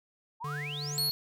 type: exponential sweep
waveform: sine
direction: up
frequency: 859 to 12000 Hz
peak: -36 dBFS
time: 0.4-1.09 s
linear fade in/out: 20 ms
type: tone with tremolo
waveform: square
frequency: 146.4 Hz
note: D3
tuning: 5 cents flat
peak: -36 dBFS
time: 0.44-1.1 s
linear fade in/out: 5 ms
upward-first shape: sine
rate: 2.7 Hz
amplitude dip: 30%
type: tone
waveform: square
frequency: 4340 Hz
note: C#8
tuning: 37 cents flat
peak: -28 dBFS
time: 0.98-1.11 s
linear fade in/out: 0 ms
effects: none